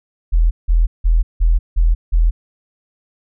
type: tone bursts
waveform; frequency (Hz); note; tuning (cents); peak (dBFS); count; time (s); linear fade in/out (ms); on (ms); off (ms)
sine; 41.2; E1; 0; -9; 6; 0.32-2.31; 20; 190; 170
effects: none